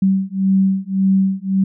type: beating tone pair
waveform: sine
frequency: 191.4 / 193.2 Hz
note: G3 / G3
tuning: -41 / -25 cents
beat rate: 1.8 Hz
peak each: -16 dBFS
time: 0.02-1.64 s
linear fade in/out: 5 ms
effects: none